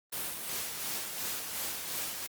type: noise with tremolo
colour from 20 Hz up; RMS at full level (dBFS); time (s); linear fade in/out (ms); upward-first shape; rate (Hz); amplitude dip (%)
white; -35; 0.12-2.27; 10; sine; 2.8; 40
effects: high-pass 80 Hz 12 dB/octave + Opus 32 kbps